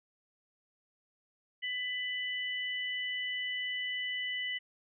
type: tone pair together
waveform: sine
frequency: 1996 / 2979 Hz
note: B6 / F#7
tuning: +18 / +11 cents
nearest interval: perfect fifth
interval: 693 cents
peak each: -35 / -37 dBFS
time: 1.62-4.59 s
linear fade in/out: 20 ms
effects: none